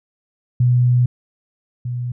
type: tone pair in turn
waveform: sine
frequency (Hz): 123.47 / 122.77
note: B2 / B2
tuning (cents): 0 / -10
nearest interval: unison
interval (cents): 10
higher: first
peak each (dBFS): -11 / -21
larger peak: first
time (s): 0.6-1.06 / 1.85-2.12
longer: first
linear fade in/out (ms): 5
effects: none